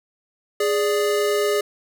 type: tone pair together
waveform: square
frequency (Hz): 414.4 / 586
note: G#4 / D5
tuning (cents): -4 / -4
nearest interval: tritone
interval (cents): 600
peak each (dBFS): -20 / -25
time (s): 0.6-1.61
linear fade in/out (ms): 5
effects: none